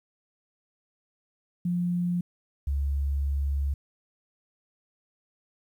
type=tone pair in turn; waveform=sine; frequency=176 / 70.01 Hz; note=F3 / C#2; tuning=+14 / +18 cents; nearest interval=octave + major third; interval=1596 cents; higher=first; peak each=-24 dBFS; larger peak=neither; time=1.65-2.21 / 2.67-3.74 s; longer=second; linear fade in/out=5 ms; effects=10-bit